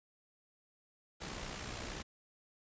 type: noise with amplitude modulation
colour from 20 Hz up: pink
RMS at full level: -41 dBFS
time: 1.2-2.03 s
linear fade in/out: 20 ms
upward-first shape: sine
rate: 61.5 Hz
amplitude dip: 50%
effects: resampled to 16000 Hz